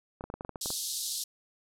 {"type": "clicks", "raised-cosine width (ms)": 1, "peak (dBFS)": -24, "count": 10, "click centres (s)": [0.209, 0.24, 0.301, 0.34, 0.409, 0.449, 0.493, 0.558, 0.659, 0.704]}
{"type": "band-pass noise", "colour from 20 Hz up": "pink", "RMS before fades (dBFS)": -35, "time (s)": [0.61, 1.24], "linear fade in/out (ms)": 5, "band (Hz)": [3700, 13000], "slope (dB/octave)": 48}
{"effects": []}